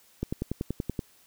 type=click train; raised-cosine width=3 ms; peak=-16 dBFS; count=9; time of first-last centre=0.23-0.992 s; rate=10.5 Hz; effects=white hiss -60 dBFS RMS until 1.26 s